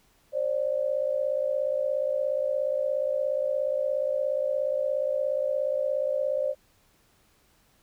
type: tone pair together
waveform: sine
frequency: 534 / 591 Hz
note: C5 / D5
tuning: +35 / +11 cents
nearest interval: major second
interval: 176 cents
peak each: -27 dBFS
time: 0.32-6.55 s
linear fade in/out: 50 ms
effects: pink hiss -64 dBFS RMS until 7.82 s